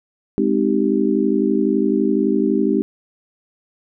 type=chord; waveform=sine; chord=Ab major seventh; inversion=none; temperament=just; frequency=207.7 / 259.6 / 311.5 / 389.3 Hz; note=Ab3 / C4 / Eb4 / G4; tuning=0 / -13 / +2 / -12 cents; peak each=-20 dBFS; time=0.38-2.82 s; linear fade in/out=0 ms; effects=none